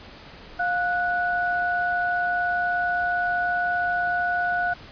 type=tone pair together; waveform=sine; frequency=707.2 / 1474 Hz; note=F5 / F#6; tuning=+22 / -7 cents; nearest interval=octave + minor second; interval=1271 cents; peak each=-24 dBFS; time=0.59-4.74 s; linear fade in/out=10 ms; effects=pink hiss -44 dBFS RMS until 4.91 s + resampled to 11025 Hz